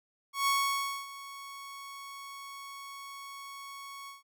sawtooth tone with ADSR envelope, 1108.7 Hz, C#6, in tune, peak -21 dBFS, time 0.33-4.23 s, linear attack 140 ms, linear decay 590 ms, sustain -18 dB, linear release 150 ms, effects none

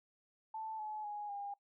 sine tone with pitch steps, 880 / 854.9 / 830.6 / 807 Hz, A5 / G#5 / G#5 / G#5, 0 / +50 / 0 / -50 cents, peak -40 dBFS, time 0.54-1.54 s, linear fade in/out 5 ms, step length 250 ms, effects noise-tail reverb RT60 0.1 s tail -20 dB re dry

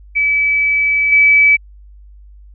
sine tone with level steps, 2296 Hz, D7, 40 cents flat, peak -11 / -6 dBFS, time 0.15-1.57 s, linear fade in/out 20 ms, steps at 1.12 s, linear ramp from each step 5 ms, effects added 50 Hz sine -37 dBFS peak until 2.54 s

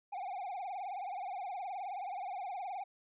triangle tone with vibrato, 763 Hz, G5, 47 cents flat, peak -36 dBFS, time 0.12-2.84 s, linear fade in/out 10 ms, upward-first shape triangle, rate 19 Hz, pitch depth 160 cents each way, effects resampled to 8000 Hz

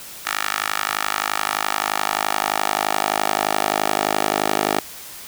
10% pulse tone with high-pass filter sweep, 51.6 Hz, G#1, 10 cents flat, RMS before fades -22 dBFS, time 0.25-4.8 s, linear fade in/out 10 ms, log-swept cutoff 1400 to 490 Hz, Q 1.6, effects white hiss -37 dBFS RMS until 5.27 s

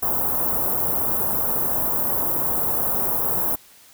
white band-stop noise, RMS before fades -22 dBFS, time 0.02-3.56 s, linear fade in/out 10 ms, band 1100 to 13000 Hz, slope 24 dB/octave, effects white hiss -50 dBFS RMS until 3.93 s

